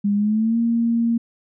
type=tone with pitch glide; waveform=sine; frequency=203.3 to 232.2 Hz; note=G#3 to A#3; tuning=-37 to -7 cents; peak=-16 dBFS; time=0.04-1.18 s; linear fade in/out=10 ms; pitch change=+230 cents; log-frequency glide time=0.15-0.58 s; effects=none